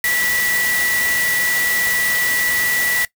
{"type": "tone in noise", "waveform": "sine", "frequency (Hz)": 1954, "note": "B6", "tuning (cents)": -19, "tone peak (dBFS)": -17, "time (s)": [0.04, 3.05], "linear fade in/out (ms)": 2, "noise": "white", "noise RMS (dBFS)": -23, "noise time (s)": [0.04, 3.05], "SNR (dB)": 3, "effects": ["noise-tail reverb RT60 0.1 s tail -19 dB re dry"]}